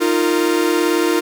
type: chord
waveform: 45% pulse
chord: Eb suspended second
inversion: none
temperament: equal with one note detuned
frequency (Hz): 311.1 / 349.2 / 461.6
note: Eb4 / F4 / Bb4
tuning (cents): 0 / 0 / -17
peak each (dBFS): -19 / -17 / -21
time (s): 0-1.21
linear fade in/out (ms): 20
effects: none